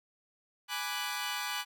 15% pulse chord, G# half-diminished seventh, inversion none, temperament equal, 830.6 / 987.8 / 1174.7 / 1480 Hz, G#5 / B5 / D6 / F#6, 0 / 0 / 0 / 0 cents, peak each -33 dBFS, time 0.68-1.65 s, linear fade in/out 50 ms, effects none

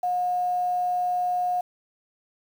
sine tone with quantisation, 720 Hz, F#5, 47 cents flat, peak -22 dBFS, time 0.03-1.61 s, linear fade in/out 5 ms, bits 8, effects none

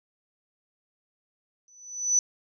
sine tone with exponential growth, 5980 Hz, F#8, 17 cents sharp, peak -16 dBFS, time 1.68-2.19 s, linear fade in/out 1 ms, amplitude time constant 110 ms, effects none

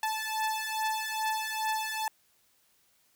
sawtooth beating tone pair, 872 / 874.4 Hz, A5 / A5, -16 / -11 cents, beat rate 2.4 Hz, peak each -29 dBFS, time 0.03-2.08 s, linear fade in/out 2 ms, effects white hiss -68 dBFS RMS until 3.15 s

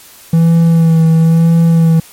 triangle tone with vibrato, 164.3 Hz, E3, 5 cents flat, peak -3 dBFS, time 0.33-2 s, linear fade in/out 5 ms, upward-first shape sine, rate 1 Hz, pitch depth 24 cents each way, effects white hiss -38 dBFS RMS until 2.12 s + MP3 64 kbps

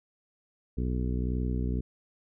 harmonic tone, 61.9 Hz, B1, 5 cents sharp, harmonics 1 / 2 / 3 / 4 / 5 / 6 / 7, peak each -29 / -34 / -36 / -36 / -42 / -43 / -43 dBFS, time 0.77-1.81 s, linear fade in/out 10 ms, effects none

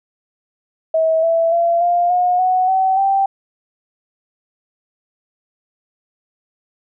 sine tone with pitch steps, 644 / 662.1 / 680.7 / 699.9 / 719.5 / 739.8 / 760.6 / 781.9 Hz, E5 / E5 / F5 / F5 / F#5 / F#5 / F#5 / G5, -41 / +7 / -45 / +4 / -49 / 0 / +48 / -5 cents, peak -12 dBFS, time 0.94-3.26 s, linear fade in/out 5 ms, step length 290 ms, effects none

